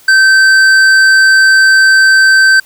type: tone with hard clipping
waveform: sine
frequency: 1550 Hz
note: G6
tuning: 20 cents flat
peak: -5 dBFS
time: 0.08-2.6 s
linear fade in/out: 5 ms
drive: 9 dB
effects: white hiss -42 dBFS RMS until 2.65 s